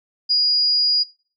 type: tone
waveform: sine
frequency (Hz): 4882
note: D#8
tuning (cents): -34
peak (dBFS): -14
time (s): 0.29-1.04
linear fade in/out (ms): 20
effects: noise-tail reverb RT60 0.4 s tail -20 dB re dry + MP3 32 kbps